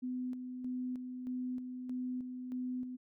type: tone with tremolo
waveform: sine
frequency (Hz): 252.1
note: B3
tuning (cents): +36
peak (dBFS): -35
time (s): 0.02-2.97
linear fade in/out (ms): 20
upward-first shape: square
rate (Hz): 1.6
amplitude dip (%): 45
effects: none